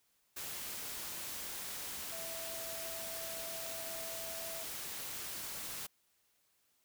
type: tone in noise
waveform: sine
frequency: 659.3 Hz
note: E5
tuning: in tune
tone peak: -47 dBFS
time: 2.12-4.64 s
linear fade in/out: 10 ms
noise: white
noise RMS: -43 dBFS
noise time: 0.36-5.87 s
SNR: -7 dB
effects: white hiss -75 dBFS RMS until 6.84 s